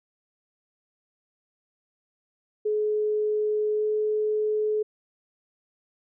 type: tone with pitch glide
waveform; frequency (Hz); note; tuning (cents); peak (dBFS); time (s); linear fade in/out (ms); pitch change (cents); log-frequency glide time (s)
sine; 424.6 to 427.1; G#4 to G#4; +38 to +48; -22; 2.65-4.83; 10; +10; 3.75-3.85
effects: none